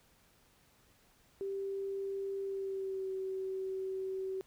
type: tone with pitch glide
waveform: sine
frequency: 392 to 380.6 Hz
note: G4 to F#4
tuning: 0 to +49 cents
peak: -35 dBFS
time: 1.41-4.41 s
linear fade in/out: 0 ms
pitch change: -51 cents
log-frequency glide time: 2.43-3.11 s
effects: pink hiss -67 dBFS RMS until 4.46 s